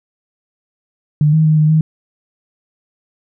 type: tone with pitch steps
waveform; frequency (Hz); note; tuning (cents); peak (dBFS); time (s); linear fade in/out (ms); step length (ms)
sine; 150 / 157.6 / 155.3 / 153.4 / 157.2; D3 / D#3 / D#3 / D#3 / D#3; +37 / +23 / -3 / -24 / +18; -8; 1.21-1.81; 2; 120
effects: none